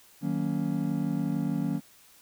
triangle chord, D# minor seventh, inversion none, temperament just, 155.56 / 186.68 / 233.3 / 280 Hz, D#3 / F#3 / A#3 / C#4, 0 / +16 / +2 / +18 cents, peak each -30 dBFS, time 0.21-1.81 s, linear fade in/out 50 ms, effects white hiss -57 dBFS RMS until 2.21 s

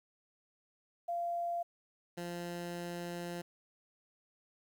sine / 15% pulse tone pair in turn, 690 / 173.7 Hz, F5 / F3, -21 / -9 cents, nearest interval 2 octaves, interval 2388 cents, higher first, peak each -33 / -33 dBFS, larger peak neither, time 1.08-1.63 / 2.17-3.42 s, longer second, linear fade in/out 10 ms, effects 11-bit

